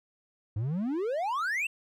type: exponential sweep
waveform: triangle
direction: up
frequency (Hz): 98.4 to 2774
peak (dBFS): -26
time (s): 0.56-1.67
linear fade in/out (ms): 5
effects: none